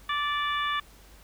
harmonic tone, 584 Hz, D5, 10 cents flat, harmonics 2 / 3 / 4 / 5 / 6, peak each -28 / -32 / -37 / -38 / -35 dBFS, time 0.09-0.8 s, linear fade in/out 5 ms, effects added 50 Hz sine -53 dBFS peak until 1.23 s + pink hiss -55 dBFS RMS until 1.23 s

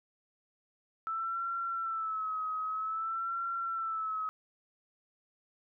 sine tone with vibrato, 1316 Hz, E6, 3 cents flat, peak -32 dBFS, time 1.07-4.29 s, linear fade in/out 0 ms, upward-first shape sine, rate 0.52 Hz, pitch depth 64 cents each way, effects none

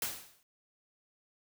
white noise with exponential decay, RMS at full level -32 dBFS, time 0.02-0.43 s, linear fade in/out 2 ms, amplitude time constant 87 ms, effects none

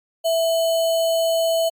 sine tone with sample-and-hold, 659.3 Hz, E5, in tune, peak -16 dBFS, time 0.24-1.7 s, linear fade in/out 20 ms, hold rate 3675 Hz, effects MP3 96 kbps

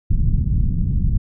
pink low-pass noise, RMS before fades -17 dBFS, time 0.1-1.18 s, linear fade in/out 10 ms, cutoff 170 Hz, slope 24 dB/octave, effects none

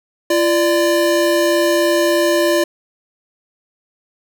square tone pair together, 341.8 / 590.7 Hz, F4 / D5, -37 / +10 cents, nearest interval major sixth, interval 947 cents, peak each -16 dBFS, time 0.3-2.64 s, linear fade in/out 5 ms, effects none

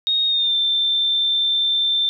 sine tone with pitch glide, 3729 to 3565 Hz, A#7 to A7, 0 to +22 cents, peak -16 dBFS, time 0.07-2.09 s, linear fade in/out 0 ms, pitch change -78 cents, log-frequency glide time 0.27-0.55 s, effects none

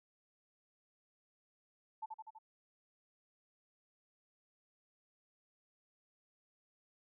sine tone with echo, 879 Hz, A5, 2 cents flat, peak -39 dBFS, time 2.02-2.06 s, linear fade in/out 10 ms, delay 82 ms, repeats 4, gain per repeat -3 dB, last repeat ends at 2.388 s, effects none

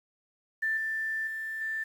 sine tone with level steps, 1773 Hz, A6, 13 cents sharp, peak -26 / -29 / -33 / -30 dBFS, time 0.62-1.84 s, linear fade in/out 10 ms, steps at 0.77 / 1.27 / 1.61 s, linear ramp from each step 2 ms, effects 9-bit

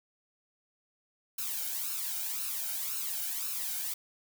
blue noise with flanger, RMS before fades -35 dBFS, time 1.38-3.94 s, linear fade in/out 5 ms, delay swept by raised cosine 0.74 to 1.34 ms, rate 1.9 Hz, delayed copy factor +0.75, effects none

